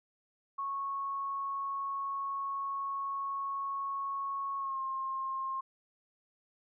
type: tone with pitch glide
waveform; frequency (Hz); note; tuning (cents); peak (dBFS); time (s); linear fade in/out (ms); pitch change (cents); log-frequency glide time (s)
sine; 1102 to 1065.7; C#6 to C6; -11 to +31; -33; 0.58-5.61; 10; -58; 4.58-4.8
effects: none